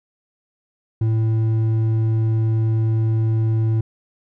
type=tone with hard clipping; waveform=sine; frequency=111.3 Hz; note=A2; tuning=20 cents sharp; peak=-17 dBFS; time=1.01-3.81 s; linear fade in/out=5 ms; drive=5 dB; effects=none